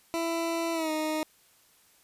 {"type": "tone with pitch glide", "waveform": "20% pulse", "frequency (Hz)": [332.7, 310.4], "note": ["E4", "D#4"], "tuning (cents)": [16, -4], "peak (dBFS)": -23, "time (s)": [0.14, 1.23], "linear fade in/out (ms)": 0, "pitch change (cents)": -120, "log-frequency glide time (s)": [0.73, 0.91], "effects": ["white hiss -62 dBFS RMS until 2.03 s", "resampled to 32000 Hz"]}